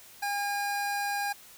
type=tone; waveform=25% pulse; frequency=811 Hz; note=G#5; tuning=41 cents flat; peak=-25 dBFS; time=0.22-1.33 s; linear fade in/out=10 ms; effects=white hiss -52 dBFS RMS until 1.57 s